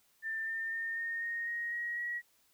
sine tone with pitch steps, 1787 / 1804.6 / 1822.4 / 1840.4 / 1858.6 / 1876.9 / 1895.4 / 1914.2 Hz, A6 / A6 / A#6 / A#6 / A#6 / A#6 / A#6 / A#6, +26 / +43 / -40 / -23 / -6 / +11 / +28 / +45 cents, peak -34 dBFS, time 0.22-2.22 s, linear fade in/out 50 ms, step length 250 ms, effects white hiss -70 dBFS RMS until 2.53 s

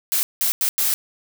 blue noise bursts at uneven times, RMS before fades -20 dBFS, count 4, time 0.12-0.23 / 0.41-0.52 / 0.61-0.69 / 0.78-0.94 s, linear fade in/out 0 ms, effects none

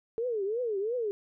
sine tone with vibrato, 440 Hz, A4, in tune, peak -28 dBFS, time 0.18-1.11 s, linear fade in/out 0 ms, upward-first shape triangle, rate 2.9 Hz, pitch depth 260 cents each way, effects none

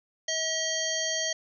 harmonic tone, 640 Hz, D#5, 49 cents sharp, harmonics 1 / 3 / 5 / 7 / 9 / 10, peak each -34 / -34 / -34 / -34 / -34 / -34 dBFS, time 0.28-1.33 s, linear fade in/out 5 ms, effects none

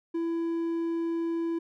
triangle tone, 333.4 Hz, E4, 20 cents sharp, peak -25 dBFS, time 0.14-1.59 s, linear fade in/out 10 ms, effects none

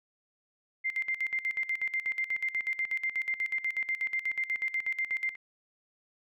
sine tone with tremolo, 2093 Hz, C7, in tune, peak -27 dBFS, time 0.84-5.36 s, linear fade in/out 20 ms, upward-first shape square, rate 8.2 Hz, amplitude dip 80%, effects none

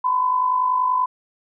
sine tone with amplitude modulation, 1009 Hz, B5, 37 cents sharp, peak -14 dBFS, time 0.04-1.06 s, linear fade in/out 10 ms, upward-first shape sine, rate 50.4 Hz, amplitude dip 55%, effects none

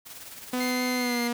white noise with tremolo, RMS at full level -41 dBFS, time 0.05-0.73 s, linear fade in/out 20 ms, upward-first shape sine, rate 19 Hz, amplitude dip 50%
sawtooth tone with pitch glide, 250.6 to 238.9 Hz, B3 to A#3, +25 to +43 cents, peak -22 dBFS, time 0.53-1.33 s, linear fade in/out 5 ms, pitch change -82 cents, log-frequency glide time 0.95-1.22 s
25% pulse tone with vibrato, 2093 Hz, C7, in tune, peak -27 dBFS, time 0.6-1.28 s, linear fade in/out 5 ms, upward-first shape sine, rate 5.2 Hz, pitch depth 12 cents each way
effects none

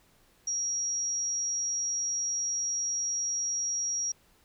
sine tone, 5670 Hz, F8, 25 cents sharp, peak -28 dBFS, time 0.47-4.12 s, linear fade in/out 5 ms, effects pink hiss -64 dBFS RMS until 4.44 s

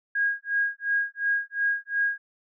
sine tone with tremolo, 1636 Hz, G#6, 26 cents flat, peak -20 dBFS, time 0.15-2.18 s, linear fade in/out 5 ms, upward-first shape sine, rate 2.8 Hz, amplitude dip 100%, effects none

